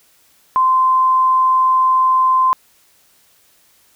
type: tone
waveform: sine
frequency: 1037 Hz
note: C6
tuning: 16 cents flat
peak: -10 dBFS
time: 0.56-2.53 s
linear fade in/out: 0 ms
effects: white hiss -54 dBFS RMS until 3.95 s